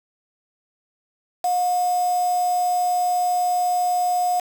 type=tone with quantisation; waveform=sine; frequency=718 Hz; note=F5; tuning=48 cents sharp; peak=-18 dBFS; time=1.44-4.4 s; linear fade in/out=5 ms; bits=5; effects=none